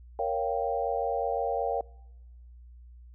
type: chord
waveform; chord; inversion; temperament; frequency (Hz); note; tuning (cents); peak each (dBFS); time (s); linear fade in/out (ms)
sine; G half-diminished seventh; first; equal; 466.2 / 554.4 / 698.5 / 784; Bb4 / Db5 / F5 / G5; 0 / 0 / 0 / 0; -32; 0.19-1.81; 2
effects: noise-tail reverb RT60 1.0 s tail -25 dB re dry + added 60 Hz sine -47 dBFS peak until 3.14 s